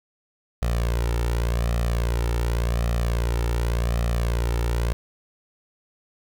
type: tone with flanger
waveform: sawtooth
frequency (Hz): 58.27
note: A#1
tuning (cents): 0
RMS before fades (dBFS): -23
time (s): 0.62-4.93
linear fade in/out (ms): 0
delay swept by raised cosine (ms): 1.6 to 2.23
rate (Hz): 0.88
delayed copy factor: +0.7
effects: none